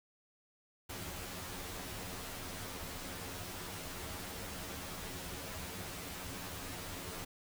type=noise with comb filter; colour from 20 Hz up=pink; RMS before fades=-44 dBFS; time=0.89-7.25 s; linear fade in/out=10 ms; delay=11 ms; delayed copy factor=+0.85; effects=none